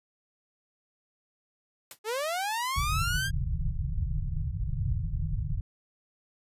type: noise with exponential decay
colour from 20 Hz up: white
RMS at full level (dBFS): -38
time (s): 1.91-1.99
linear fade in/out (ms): 2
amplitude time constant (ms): 17
type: linear sweep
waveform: sawtooth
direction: up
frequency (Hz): 410 to 1629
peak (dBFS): -25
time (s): 2.04-3.31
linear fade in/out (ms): 50
type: low-pass noise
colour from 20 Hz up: pink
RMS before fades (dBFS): -30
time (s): 2.76-5.61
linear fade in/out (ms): 5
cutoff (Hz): 160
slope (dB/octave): 96
effects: resampled to 32000 Hz